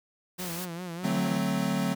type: noise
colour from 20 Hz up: white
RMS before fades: -38 dBFS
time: 0.38-0.66 s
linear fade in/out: 20 ms
type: tone with vibrato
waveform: sawtooth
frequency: 174.61 Hz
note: F3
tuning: in tune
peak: -31 dBFS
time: 0.38-1.38 s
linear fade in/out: 20 ms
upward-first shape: sine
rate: 5 Hz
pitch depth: 90 cents each way
type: chord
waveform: square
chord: D dominant seventh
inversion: none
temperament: equal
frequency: 146.83 / 185 / 220 / 261.6 Hz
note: D3 / F#3 / A3 / C4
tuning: 0 / 0 / 0 / 0 cents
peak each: -35 / -30 / -32 / -33 dBFS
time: 1.03-1.95 s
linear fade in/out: 20 ms
effects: none